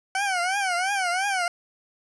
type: tone with vibrato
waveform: 20% pulse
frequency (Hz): 752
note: F#5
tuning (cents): +28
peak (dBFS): -18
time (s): 0.15-1.48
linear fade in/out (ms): 2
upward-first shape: triangle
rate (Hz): 2.9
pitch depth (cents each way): 160
effects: resampled to 24000 Hz + 10-bit